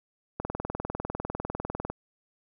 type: click train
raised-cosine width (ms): 1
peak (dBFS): -17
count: 31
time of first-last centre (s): 0.4-1.9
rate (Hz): 20
effects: none